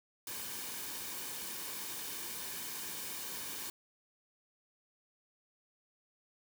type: noise with comb filter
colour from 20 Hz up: white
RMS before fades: -42 dBFS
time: 0.27-3.7 s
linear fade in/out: 2 ms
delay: 1.5 ms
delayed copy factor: -0.5
effects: none